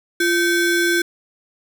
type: ring-modulated tone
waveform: square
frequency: 945 Hz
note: A#5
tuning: 23 cents sharp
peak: -13 dBFS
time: 0.2-1.02 s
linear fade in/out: 5 ms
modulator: 600 Hz
effects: none